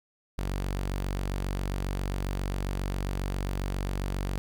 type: tone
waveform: sawtooth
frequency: 47.41 Hz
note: F#1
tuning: 43 cents sharp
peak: -25 dBFS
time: 0.38-4.38 s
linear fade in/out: 0 ms
effects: 11-bit